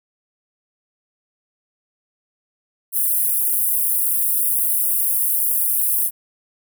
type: high-pass noise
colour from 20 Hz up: pink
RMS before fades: -19 dBFS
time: 2.92-6.11 s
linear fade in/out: 50 ms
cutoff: 10000 Hz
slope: 48 dB/octave
effects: none